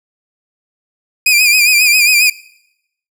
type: tone with vibrato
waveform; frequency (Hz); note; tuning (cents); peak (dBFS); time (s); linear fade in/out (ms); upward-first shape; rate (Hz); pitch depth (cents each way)
sawtooth; 2442; D#7; -33; -4; 1.26-2.3; 5; sine; 7.4; 69
effects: noise-tail reverb RT60 0.8 s tail -21 dB re dry